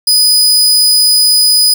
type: tone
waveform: sawtooth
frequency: 4978 Hz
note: D#8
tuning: in tune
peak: -3 dBFS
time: 0.07-1.74 s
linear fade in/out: 5 ms
effects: none